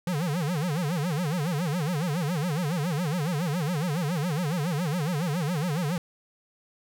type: tone with vibrato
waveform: square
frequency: 161.7 Hz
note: E3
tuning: 33 cents flat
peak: -26 dBFS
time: 0.07-5.98 s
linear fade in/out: 2 ms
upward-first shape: sine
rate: 7.2 Hz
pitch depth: 240 cents each way
effects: none